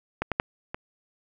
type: clicks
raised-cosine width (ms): 0.5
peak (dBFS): -11 / -11 / -6 / -17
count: 4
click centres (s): 0.22 / 0.317 / 0.399 / 0.745
effects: none